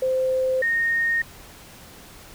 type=tone pair in turn; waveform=sine; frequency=519 / 1849.5 Hz; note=C5 / A#6; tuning=-14 / -14 cents; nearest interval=octave + minor seventh; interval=2200 cents; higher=second; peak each=-19 dBFS; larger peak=neither; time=0.02-0.62 / 0.62-1.22 s; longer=neither; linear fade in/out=5 ms; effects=pink hiss -45 dBFS RMS until 2.34 s